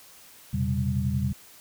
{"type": "tone cluster", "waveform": "sine", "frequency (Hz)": [84.5, 123.4, 134.5, 195.8], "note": ["E2", "B2", "C3", "G3"], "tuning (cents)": [43, -1, 48, -2], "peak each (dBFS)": -29, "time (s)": [0.53, 1.33], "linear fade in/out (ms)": 10, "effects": ["white hiss -51 dBFS RMS until 1.6 s"]}